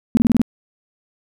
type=tone bursts; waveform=sine; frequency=233.1 Hz; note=A#3; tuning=in tune; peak=-9 dBFS; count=6; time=0.15-0.416 s; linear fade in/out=0 ms; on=21 ms; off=28 ms; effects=none